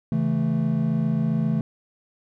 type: chord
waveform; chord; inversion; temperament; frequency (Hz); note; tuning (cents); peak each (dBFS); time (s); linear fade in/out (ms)
triangle; A major; first; just; 137.5 / 165 / 220; C#3 / E3 / A3; -14 / +2 / 0; -24 / -22 / -22; 0.12-1.61; 2
effects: none